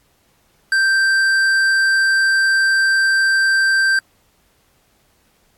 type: tone with tanh clipping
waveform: sine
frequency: 1568 Hz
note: G6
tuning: in tune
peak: -14 dBFS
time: 0.72-3.99 s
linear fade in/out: 2 ms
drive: 11 dB
effects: pink hiss -59 dBFS RMS until 5.57 s + AAC 64 kbps